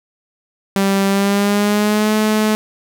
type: tone with pitch glide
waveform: sawtooth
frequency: 196 to 215 Hz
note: G3 to A3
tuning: 0 to -40 cents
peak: -9 dBFS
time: 0.76-2.55 s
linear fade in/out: 0 ms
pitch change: +160 cents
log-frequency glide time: 1.07-2.14 s
effects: none